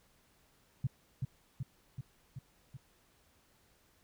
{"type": "tone with echo", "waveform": "sine", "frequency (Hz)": 130.81, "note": "C3", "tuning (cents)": 0, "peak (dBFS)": -28, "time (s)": [0.84, 0.87], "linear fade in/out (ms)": 5, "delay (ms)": 380, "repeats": 5, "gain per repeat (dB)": -3, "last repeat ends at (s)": 2.77, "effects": ["pink hiss -69 dBFS RMS until 4.03 s"]}